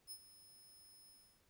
10% pulse tone with ADSR envelope, 5200 Hz, E8, 24 cents flat, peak -40 dBFS, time 0.07-1.43 s, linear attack 43 ms, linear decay 65 ms, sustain -15 dB, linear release 340 ms, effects pink hiss -75 dBFS RMS until 1.49 s

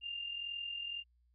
sine tone with amplitude modulation, 2800 Hz, F7, 4 cents sharp, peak -36 dBFS, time 0.01-1.04 s, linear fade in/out 50 ms, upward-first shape sine, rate 41.9 Hz, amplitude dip 55%, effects added 60 Hz sine -68 dBFS peak until 1.34 s

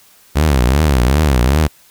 sawtooth tone with vibrato, 68.5 Hz, C#2, 20 cents flat, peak -6 dBFS, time 0.35-1.68 s, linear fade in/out 20 ms, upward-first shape triangle, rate 2.6 Hz, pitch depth 280 cents each way, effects white hiss -48 dBFS RMS until 1.9 s

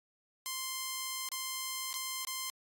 5% pulse tone with dropouts, 1046.5 Hz, C6, in tune, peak -24 dBFS, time 0.46-2.5 s, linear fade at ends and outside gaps 0 ms, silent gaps 1.288-1.318 / 1.93-1.94 / 2.249-2.271 s, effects AAC 64 kbps

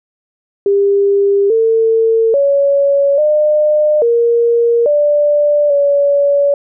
sine tone with pitch steps, 399.7 / 450.3 / 561 / 604 / 469 / 588 / 568 Hz, G4 / A4 / C#5 / D5 / A#4 / D5 / C#5, +34 / +40 / +21 / +48 / +11 / +2 / +42 cents, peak -8 dBFS, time 0.66-6.54 s, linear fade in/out 2 ms, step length 840 ms, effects none

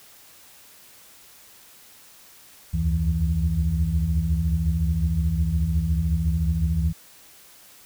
sine tone cluster, 70.9 / 76.5 / 84.7 / 164.1 Hz, C#2 / D#2 / E2 / E3, +40 / -29 / +48 / -8 cents, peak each -23 / -29 / -25 / -24 dBFS, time 2.73-6.93 s, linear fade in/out 20 ms, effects tanh soft clip ceiling -11 dBFS + white hiss -50 dBFS RMS until 7.85 s

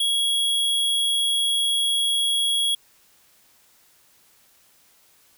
square tone, 3322 Hz, G#7, in tune, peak -20 dBFS, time 0-2.75 s, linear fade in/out 5 ms, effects white hiss -58 dBFS RMS until 5.37 s

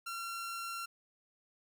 sawtooth tone, 1367 Hz, F6, 37 cents flat, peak -35 dBFS, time 0.06-0.86 s, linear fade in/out 10 ms, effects none

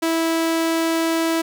sawtooth tone, 327.8 Hz, E4, 10 cents flat, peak -14 dBFS, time 0.02-1.42 s, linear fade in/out 10 ms, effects none

